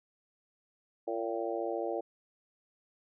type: harmonic tone with a mistuned harmonic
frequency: 114.5 Hz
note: A#2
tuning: 31 cents flat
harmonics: 3 / 4 / 5 / 6 / 7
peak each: -37 / -37 / -37 / -40 / -41 dBFS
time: 1.07-2.01 s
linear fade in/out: 10 ms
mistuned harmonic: 7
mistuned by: -41 cents
effects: none